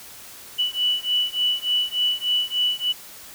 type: beating tone pair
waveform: sine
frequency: 2960 / 2963.4 Hz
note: F#7 / F#7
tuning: 0 / +2 cents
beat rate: 3.4 Hz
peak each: -23 dBFS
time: 0.58-2.93 s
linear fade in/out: 20 ms
effects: white hiss -42 dBFS RMS until 3.34 s